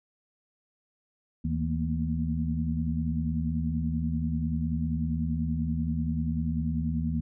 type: tone cluster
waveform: sine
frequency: 77.2 / 161.4 / 226.7 / 237 Hz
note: D#2 / E3 / A#3 / A#3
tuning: -13 / -36 / -48 / +29 cents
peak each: -31 / -30 / -35 / -32 dBFS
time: 1.44-7.21 s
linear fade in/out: 10 ms
effects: none